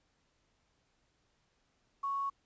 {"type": "tone with quantisation", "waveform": "sine", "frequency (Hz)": 1108, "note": "C#6", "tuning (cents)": -1, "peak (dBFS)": -32, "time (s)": [2.03, 2.3], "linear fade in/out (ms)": 10, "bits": 10, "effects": ["pink hiss -75 dBFS RMS until 2.45 s", "resampled to 16000 Hz"]}